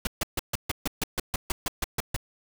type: noise bursts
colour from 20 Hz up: pink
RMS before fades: -27 dBFS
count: 14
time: 0.05-2.164 s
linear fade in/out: 2 ms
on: 21 ms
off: 140 ms
effects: none